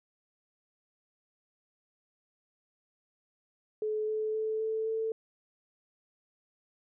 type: tone with pitch steps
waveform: sine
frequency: 429.4 / 433.1 / 436.9 / 440.7 / 444.5 Hz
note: A4 / A4 / A4 / A4 / A4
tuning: -42 / -27 / -12 / +3 / +18 cents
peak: -29 dBFS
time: 3.82-5.12 s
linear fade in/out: 2 ms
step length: 260 ms
effects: none